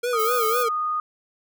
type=tone with vibrato; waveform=square; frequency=465.9 Hz; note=A#4; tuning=1 cent flat; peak=-23 dBFS; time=0.03-0.69 s; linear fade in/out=10 ms; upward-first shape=sine; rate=4 Hz; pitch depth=110 cents each way
type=tone with pitch glide; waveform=sine; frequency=1244.5 to 1233.8 Hz; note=D#6 to D#6; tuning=0 to -15 cents; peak=-22 dBFS; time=0.13-1 s; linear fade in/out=2 ms; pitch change=-15 cents; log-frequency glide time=0.33-0.44 s
type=noise; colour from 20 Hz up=violet; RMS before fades=-30 dBFS; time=0.18-0.64 s; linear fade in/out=20 ms
effects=none